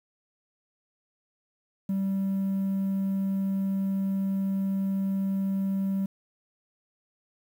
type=tone; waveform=triangle; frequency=194 Hz; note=G3; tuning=18 cents flat; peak=-22 dBFS; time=1.89-6.06 s; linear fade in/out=5 ms; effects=tanh soft clip ceiling -19 dBFS + 9-bit